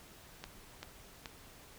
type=clicks; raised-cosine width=0.2 ms; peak=-25 dBFS; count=3; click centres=0.44 / 0.83 / 1.258 s; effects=pink hiss -56 dBFS RMS until 1.78 s